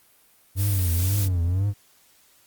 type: tone with vibrato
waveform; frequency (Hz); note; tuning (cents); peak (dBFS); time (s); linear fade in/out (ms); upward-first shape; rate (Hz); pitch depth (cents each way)
triangle; 92.7; F#2; +4; -18; 0.55-1.74; 50; triangle; 2; 190
type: noise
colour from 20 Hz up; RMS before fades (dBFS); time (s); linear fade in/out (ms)
blue; -30; 0.56-1.29; 50
effects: white hiss -58 dBFS RMS until 2.46 s + Opus 32 kbps